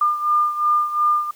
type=beating tone pair; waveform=sine; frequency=1203 / 1205.8 Hz; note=D6 / D6; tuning=+41 / +45 cents; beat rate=2.8 Hz; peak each=-17 / -22 dBFS; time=0.01-1.31 s; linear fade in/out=5 ms; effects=white hiss -51 dBFS RMS until 1.35 s